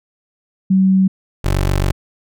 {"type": "tone pair in turn", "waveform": ["sine", "20% pulse"], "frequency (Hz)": [190, 47.5], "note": ["F#3", "F#1"], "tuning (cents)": [46, 46], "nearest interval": "2 octaves", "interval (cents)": 2400, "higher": "first", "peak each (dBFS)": -9, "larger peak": "neither", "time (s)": [[0.7, 1.08], [1.44, 1.92]], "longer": "second", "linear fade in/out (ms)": 10, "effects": []}